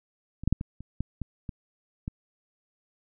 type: clicks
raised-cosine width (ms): 5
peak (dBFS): -25 / -11 / -9 / -20 / -28 / -16 / -20 / -22 / -19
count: 9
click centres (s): 0.436 / 0.476 / 0.526 / 0.611 / 0.806 / 1.006 / 1.217 / 1.492 / 2.079
effects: none